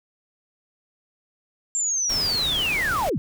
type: linear sweep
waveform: sine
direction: down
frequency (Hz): 7430 to 98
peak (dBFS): -21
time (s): 1.75-3.18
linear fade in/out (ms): 0
type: noise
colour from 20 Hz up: pink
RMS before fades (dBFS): -32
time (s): 2.09-3.1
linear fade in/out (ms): 10
effects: none